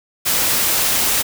white noise, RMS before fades -17 dBFS, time 0.25-1.23 s, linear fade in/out 20 ms, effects none

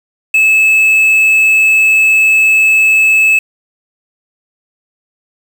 triangle tone with quantisation, 2603 Hz, E7, 22 cents flat, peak -4 dBFS, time 0.34-3.39 s, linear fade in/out 5 ms, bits 5, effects none

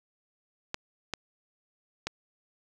clicks, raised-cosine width 0.2 ms, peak -14 dBFS, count 3, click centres 0.744 / 1.137 / 2.07 s, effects none

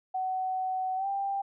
sine tone with pitch glide, 750 to 790.5 Hz, F#5 to G5, +23 to +14 cents, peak -28 dBFS, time 0.14-1.42 s, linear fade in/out 10 ms, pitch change +91 cents, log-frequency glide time 0.96-1.07 s, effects none

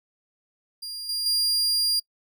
40% pulse tone with level steps, 4800 Hz, D8, 37 cents sharp, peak -31 / -24 / -19 dBFS, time 0.82-2 s, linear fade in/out 10 ms, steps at 1.09 / 1.26 s, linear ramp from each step 2 ms, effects noise-tail reverb RT60 0.1 s tail -26 dB re dry

